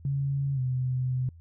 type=tone with pitch glide; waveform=sine; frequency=138.59 to 127.82 Hz; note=C#3 to C3; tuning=0 to -40 cents; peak=-25 dBFS; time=0.05-1.29 s; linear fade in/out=2 ms; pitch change=-140 cents; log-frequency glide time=0.54-0.6 s; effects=added 83 Hz sine -47 dBFS peak until 1.4 s